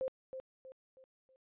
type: tone with echo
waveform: sine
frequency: 523.3 Hz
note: C5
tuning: in tune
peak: -33 dBFS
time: 0.01-0.08 s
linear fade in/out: 0 ms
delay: 320 ms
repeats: 4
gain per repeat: -8 dB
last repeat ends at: 1.36 s
effects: resampled to 8000 Hz